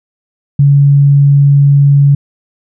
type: tone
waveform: sine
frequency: 141.4 Hz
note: C#3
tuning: 35 cents sharp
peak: -3 dBFS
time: 0.59-2.15 s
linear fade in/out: 5 ms
effects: none